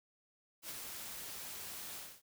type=noise with ADSR envelope; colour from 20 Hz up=white; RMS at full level=-43 dBFS; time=0.62-2.22 s; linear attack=73 ms; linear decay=28 ms; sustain=-3 dB; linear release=250 ms; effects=none